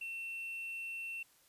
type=tone; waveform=triangle; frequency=2700 Hz; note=E7; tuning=41 cents sharp; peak=-38 dBFS; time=0.01-1.23 s; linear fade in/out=5 ms; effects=white hiss -67 dBFS RMS until 1.48 s + resampled to 32000 Hz